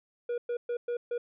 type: tone bursts at uneven times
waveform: triangle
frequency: 480 Hz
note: B4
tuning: 49 cents flat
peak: -27 dBFS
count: 5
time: 0.29-0.38 / 0.49-0.57 / 0.69-0.77 / 0.88-0.97 / 1.11-1.18 s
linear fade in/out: 5 ms
effects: resampled to 8000 Hz